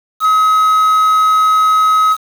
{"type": "tone with quantisation", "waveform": "triangle", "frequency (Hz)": 1274, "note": "D#6", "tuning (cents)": 41, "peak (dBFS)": -6, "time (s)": [0.2, 2.17], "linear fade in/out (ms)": 50, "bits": 5, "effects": []}